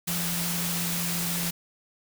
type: tone in noise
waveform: sine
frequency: 172.1 Hz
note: F3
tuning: 25 cents flat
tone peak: -31 dBFS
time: 0.07-1.51 s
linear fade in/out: 10 ms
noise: white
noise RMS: -30 dBFS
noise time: 0.07-1.51 s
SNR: -4 dB
effects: none